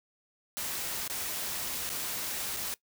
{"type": "noise with dropouts", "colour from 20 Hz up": "white", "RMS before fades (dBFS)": -35, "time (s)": [0.57, 2.74], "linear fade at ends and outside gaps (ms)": 0, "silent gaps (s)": [[1.077, 1.099], [1.892, 1.9], [2.564, 2.57]], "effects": ["noise-tail reverb RT60 0.1 s tail -20 dB re dry"]}